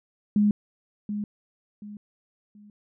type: tone with echo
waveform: sine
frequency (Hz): 207.7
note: G#3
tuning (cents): 0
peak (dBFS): -17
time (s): 0.36-0.51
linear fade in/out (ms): 2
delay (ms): 730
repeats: 3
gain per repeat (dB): -10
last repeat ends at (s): 2.7
effects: none